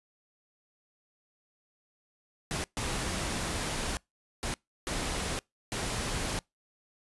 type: noise bursts at uneven times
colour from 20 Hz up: pink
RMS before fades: -33 dBFS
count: 5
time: 2.51-2.64 / 2.77-3.97 / 4.43-4.54 / 4.87-5.39 / 5.72-6.39 s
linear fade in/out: 0 ms
effects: noise-tail reverb RT60 0.2 s tail -26 dB re dry + resampled to 24000 Hz